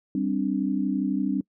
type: chord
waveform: sine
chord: G suspended fourth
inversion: none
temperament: equal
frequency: 196 / 261.6 / 293.7 Hz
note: G3 / C4 / D4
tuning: 0 / 0 / 0 cents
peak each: -27 dBFS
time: 0.15-1.41 s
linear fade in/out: 2 ms
effects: noise-tail reverb RT60 0.1 s tail -25 dB re dry